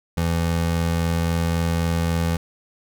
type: tone pair together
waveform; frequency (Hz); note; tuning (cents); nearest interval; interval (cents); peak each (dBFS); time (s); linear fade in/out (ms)
square; 83.7 / 167.4; E2 / E3; +27 / +27; octave; 1200; -23; 0.17-2.37; 5
effects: none